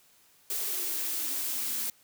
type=noise with high-pass filter sweep; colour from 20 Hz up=blue; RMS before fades=-32 dBFS; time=0.5-1.9 s; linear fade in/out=2 ms; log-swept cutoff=390 to 230 Hz; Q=9.2; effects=white hiss -62 dBFS RMS until 2.03 s